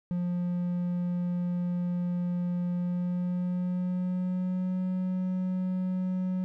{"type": "tone with pitch glide", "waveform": "triangle", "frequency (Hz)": [176.7, 184.52], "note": ["F3", "F#3"], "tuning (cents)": [21, -4], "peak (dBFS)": -25, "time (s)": [0.11, 6.44], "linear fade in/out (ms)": 0, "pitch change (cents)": 75, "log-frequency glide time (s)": [2.73, 4.8], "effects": []}